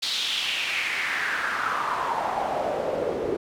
pink noise with band-pass filter sweep, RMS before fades -27 dBFS, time 0.02-3.37 s, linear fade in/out 10 ms, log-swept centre 4100 to 390 Hz, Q 3.7, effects none

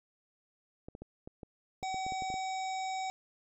clicks, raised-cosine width 2 ms, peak -31 dBFS, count 12, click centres 0.885 / 0.951 / 1.02 / 1.275 / 1.432 / 1.828 / 1.944 / 2.065 / 2.122 / 2.222 / 2.302 / 2.341 s
harmonic tone, 759 Hz, F#5, 44 cents sharp, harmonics 1 / 3 / 5 / 7 / 9 / 10, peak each -34 / -44 / -48 / -51 / -53 / -54 dBFS, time 1.83-3.1 s, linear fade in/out 0 ms
effects none

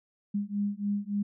sine beating tone pair, 201.9 / 205.4 Hz, G#3 / G#3, -49 / -19 cents, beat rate 3.5 Hz, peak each -31 / -31 dBFS, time 0.34-1.23 s, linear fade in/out 10 ms, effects none

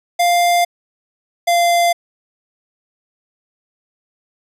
square tone pair in turn, 698.5 / 691.3 Hz, F5 / F5, 0 / -18 cents, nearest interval unison, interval 18 cents, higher first, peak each -12 dBFS, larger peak neither, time 0.19-0.65 / 1.47-1.93 s, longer neither, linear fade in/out 10 ms, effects resampled to 32000 Hz

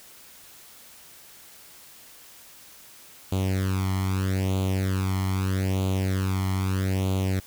sawtooth tone with flanger, 95 Hz, F#2, 46 cents sharp, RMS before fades -25 dBFS, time 3.32-7.4 s, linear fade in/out 5 ms, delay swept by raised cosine 0.28 to 0.96 ms, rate 0.79 Hz, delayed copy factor +0.85, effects white hiss -49 dBFS RMS until 7.46 s

